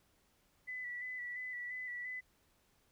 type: tone with vibrato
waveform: sine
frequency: 1980 Hz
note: B6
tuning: 4 cents sharp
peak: -40 dBFS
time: 0.67-2.21 s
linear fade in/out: 20 ms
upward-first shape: square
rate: 2.9 Hz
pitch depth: 24 cents each way
effects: pink hiss -73 dBFS RMS until 2.91 s